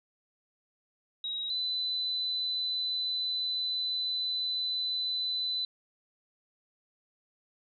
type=tone pair in turn; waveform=sine; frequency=3820 / 4007 Hz; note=A#7 / B7; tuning=+42 / +24 cents; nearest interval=minor second; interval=82 cents; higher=second; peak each=-32 / -29 dBFS; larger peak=second; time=1.24-1.5 / 1.5-5.65 s; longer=second; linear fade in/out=2 ms; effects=none